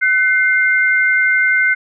sine tone pair together, 1511.6 / 2100 Hz, F#6 / C7, +37 / +6 cents, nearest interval tritone, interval 569 cents, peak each -13 / -14 dBFS, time 0.01-1.75 s, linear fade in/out 20 ms, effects none

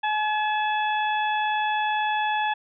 harmonic tone with a mistuned harmonic, 851 Hz, G#5, 42 cents sharp, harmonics 1 / 2 / 3 / 4, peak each -23 / -29 / -33 / -35 dBFS, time 0.03-2.54 s, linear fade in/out 10 ms, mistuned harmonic 3, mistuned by +39 cents, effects none

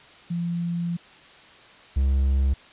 sine / triangle tone pair in turn, 171.6 / 67.53 Hz, F3 / C#2, -30 / -45 cents, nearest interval octave + major third, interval 1615 cents, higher first, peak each -24 / -16 dBFS, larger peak second, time 0.3-0.97 / 1.96-2.54 s, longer first, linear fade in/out 10 ms, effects white hiss -49 dBFS RMS until 2.72 s + resampled to 8000 Hz

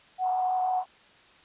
sine tone with vibrato, 740 Hz, F#5, in tune, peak -24 dBFS, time 0.18-0.84 s, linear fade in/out 50 ms, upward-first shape triangle, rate 6.4 Hz, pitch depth 10 cents each way
white band-pass noise, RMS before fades -39 dBFS, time 0.22-0.86 s, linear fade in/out 50 ms, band 720 to 990 Hz, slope 48 dB/octave
effects white hiss -56 dBFS RMS until 1.44 s + resampled to 8000 Hz

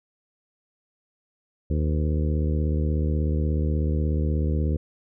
harmonic tone with a mistuned harmonic, 76.5 Hz, D#2, 29 cents flat, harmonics 1 / 2 / 3 / 4 / 5 / 6 / 7, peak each -22 / -28 / -32 / -34 / -36 / -38 / -39 dBFS, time 1.7-4.77 s, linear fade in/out 5 ms, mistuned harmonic 7, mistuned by -66 cents, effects none

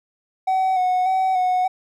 triangle tone with vibrato, 745 Hz, F#5, 12 cents sharp, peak -14 dBFS, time 0.47-1.68 s, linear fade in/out 10 ms, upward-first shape square, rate 1.7 Hz, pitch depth 26 cents each way, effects tanh soft clip ceiling -10 dBFS

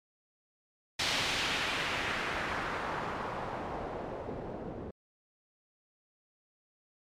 white noise with low-pass filter sweep, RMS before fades -35 dBFS, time 0.99-4.91 s, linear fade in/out 5 ms, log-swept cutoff 4100 to 390 Hz, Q 1.2, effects MP3 96 kbps

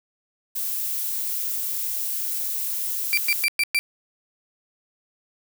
violet noise, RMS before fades -27 dBFS, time 0.55-3.45 s, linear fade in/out 10 ms
35% pulse tone bursts, 2349 Hz, D7, in tune, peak -16 dBFS, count 5, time 3.13-3.79 s, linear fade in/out 0 ms, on 44 ms, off 110 ms
effects none

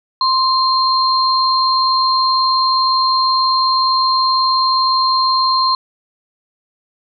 sine tone pair together, 1046.5 / 4186 Hz, C6 / C8, 0 / 0 cents, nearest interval 2 octaves, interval 2400 cents, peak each -13 / -16 dBFS, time 0.21-5.75 s, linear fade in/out 2 ms, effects none

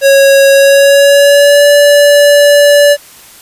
square tone with pitch glide, 550 to 578.3 Hz, C#5 to D5, -14 to -27 cents, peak -3 dBFS, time 0.01-2.97 s, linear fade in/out 50 ms, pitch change +87 cents, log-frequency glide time 0.5-1.68 s, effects white hiss -36 dBFS RMS until 3.41 s + resampled to 32000 Hz

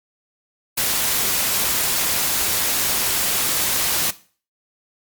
white noise, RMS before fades -20 dBFS, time 0.77-4.11 s, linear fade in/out 10 ms, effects noise-tail reverb RT60 0.4 s tail -17 dB re dry + MP3 96 kbps

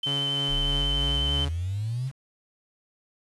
sine tone with vibrato, 3071 Hz, G7, 36 cents flat, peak -25 dBFS, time 0.03-1.45 s, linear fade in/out 5 ms, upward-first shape sine, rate 11 Hz, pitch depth 10 cents each way
sawtooth tone with tremolo, 140.8 Hz, C#3, 27 cents sharp, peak -26 dBFS, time 0.06-1.49 s, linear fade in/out 10 ms, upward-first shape sine, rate 3.2 Hz, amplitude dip 25%
sine exponential sweep, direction up, 32.7 to 138.59 Hz, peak -26 dBFS, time 0.48-2.12 s, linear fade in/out 50 ms
effects resampled to 24000 Hz + 8-bit

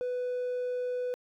triangle tone, 496.7 Hz, B4, 10 cents sharp, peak -27 dBFS, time 0.01-1.14 s, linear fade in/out 0 ms, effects tanh soft clip ceiling -24 dBFS

